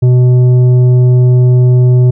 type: tone with tanh clipping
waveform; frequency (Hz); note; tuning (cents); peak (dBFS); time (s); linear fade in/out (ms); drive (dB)
triangle; 125; B2; +21; -5; 0.02-2.11; 10; 12
effects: none

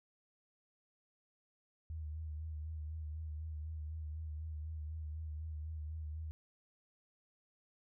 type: tone with vibrato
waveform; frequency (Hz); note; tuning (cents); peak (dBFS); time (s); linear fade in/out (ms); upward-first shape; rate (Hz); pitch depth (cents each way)
sine; 77.8; D#2; 0; -40; 1.9-6.31; 0; sine; 4; 47
effects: none

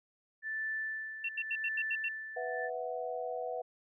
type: tone with tremolo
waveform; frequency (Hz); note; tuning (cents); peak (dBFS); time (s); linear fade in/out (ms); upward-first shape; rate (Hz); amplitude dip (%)
sine; 1760; A6; 0; -33; 0.42-2.7; 50; sine; 0.9; 65
type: tone bursts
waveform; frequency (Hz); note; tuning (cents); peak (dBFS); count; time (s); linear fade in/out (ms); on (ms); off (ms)
sine; 2714; E7; +50; -32; 7; 1.24-2.087; 5; 49; 84
type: chord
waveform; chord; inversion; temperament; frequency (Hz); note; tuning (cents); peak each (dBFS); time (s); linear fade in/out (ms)
sine; B suspended fourth; none; equal; 493.9 / 659.3 / 740; B4 / E5 / F#5; 0 / 0 / 0; -38 / -40 / -40; 2.36-3.62; 10
effects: none

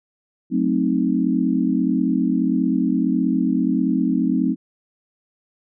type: chord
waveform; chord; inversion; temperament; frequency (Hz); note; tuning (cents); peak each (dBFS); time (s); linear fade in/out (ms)
sine; F# diminished seventh; none; equal; 185 / 220 / 261.6 / 311.1; F#3 / A3 / C4 / Eb4; 0 / 0 / 0 / 0; -23 / -23 / -20 / -23; 0.5-4.56; 50
effects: none

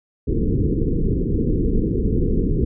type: low-pass noise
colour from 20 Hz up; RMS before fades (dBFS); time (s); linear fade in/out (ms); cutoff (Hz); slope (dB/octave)
pink; -19; 0.27-2.65; 10; 470; 96
effects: none

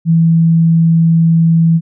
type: tone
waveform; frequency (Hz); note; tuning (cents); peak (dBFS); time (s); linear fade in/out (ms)
sine; 164.81; E3; 0; -6; 0.05-1.81; 50
effects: none

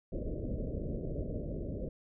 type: low-pass noise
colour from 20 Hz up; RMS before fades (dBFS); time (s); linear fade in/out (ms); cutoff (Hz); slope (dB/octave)
pink; -37; 0.12-1.89; 5; 620; 96
effects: none

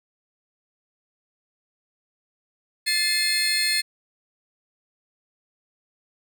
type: tone cluster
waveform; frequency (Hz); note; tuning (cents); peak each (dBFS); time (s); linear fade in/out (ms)
35% pulse; 1748 / 2097 / 2558 / 4288; A6 / C7 / D#7 / C8; -12 / +3 / +47 / +42; -27 / -26 / -29 / -21; 2.86-3.82; 20
effects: none

